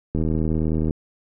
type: click train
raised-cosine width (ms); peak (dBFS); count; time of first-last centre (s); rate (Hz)
3; -11; 61; 0.15-0.909; 79.1
effects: none